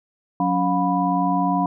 sine tone cluster, 182.2 / 280.6 / 714 / 987 Hz, F#3 / C#4 / F5 / B5, -26 / +21 / +38 / -1 cents, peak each -23 dBFS, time 0.4-1.66 s, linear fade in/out 2 ms, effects none

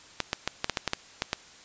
clicks, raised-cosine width 0.2 ms, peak -8 dBFS, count 10, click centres 0.203 / 0.331 / 0.476 / 0.644 / 0.697 / 0.772 / 0.877 / 0.934 / 1.221 / 1.331 s, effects white hiss -51 dBFS RMS until 1.64 s + resampled to 16000 Hz

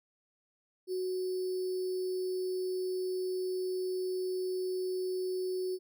sine tone with sample-and-hold, 370 Hz, F#4, in tune, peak -31 dBFS, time 0.87-5.79 s, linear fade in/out 50 ms, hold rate 4900 Hz, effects none

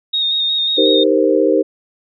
sine tone with vibrato, 3711 Hz, A#7, 9 cents flat, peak -14 dBFS, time 0.13-1.04 s, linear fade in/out 10 ms, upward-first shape square, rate 5.5 Hz, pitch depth 20 cents each way
sine chord, C minor seventh, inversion first, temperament equal, 311.1 / 392 / 466.2 / 523.3 Hz, Eb4 / G4 / Bb4 / C5, 0 / 0 / 0 / 0 cents, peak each -16 dBFS, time 0.77-1.63 s, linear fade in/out 20 ms
effects none

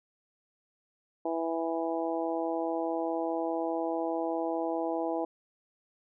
harmonic tone, 164.81 Hz, E3, in tune, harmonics 2 / 3 / 4 / 5 / 6, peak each -33 / -35 / -34 / -36 / -43 dBFS, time 1.25-5.25 s, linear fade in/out 5 ms, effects none

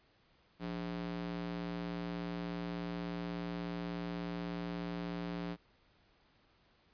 square tone with high-pass filter, 58.27 Hz, A#1, in tune, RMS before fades -40 dBFS, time 0.59-5.57 s, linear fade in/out 50 ms, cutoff 190 Hz, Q 1.5, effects pink hiss -69 dBFS RMS until 6.93 s + resampled to 11025 Hz

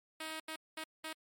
5% pulse tone bursts at uneven times, 316.2 Hz, D#4, 28 cents sharp, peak -29 dBFS, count 4, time 0.2-0.4 / 0.48-0.56 / 0.77-0.84 / 1.04-1.13 s, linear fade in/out 5 ms, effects MP3 64 kbps

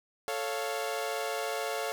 sawtooth chord, A augmented, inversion none, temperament equal, 440 / 554.4 / 698.5 Hz, A4 / C#5 / E#5, 0 / 0 / 0 cents, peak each -32 dBFS, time 0.28-1.92 s, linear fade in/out 0 ms, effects none

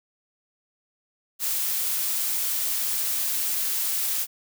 blue noise, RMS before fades -26 dBFS, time 1.39-4.27 s, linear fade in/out 50 ms, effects none

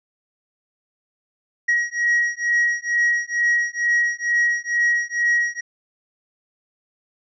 triangle beating tone pair, 1900 / 1902.2 Hz, A#6 / A#6, +33 / +35 cents, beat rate 2.2 Hz, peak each -19 dBFS, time 1.68-5.61 s, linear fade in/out 10 ms, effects resampled to 16000 Hz

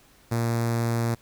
sawtooth tone with notch filter, 116.6 Hz, A#2, 1 cent sharp, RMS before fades -25 dBFS, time 0.31-1.15 s, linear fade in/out 10 ms, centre 3000 Hz, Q 1.4, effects pink hiss -57 dBFS RMS until 1.21 s

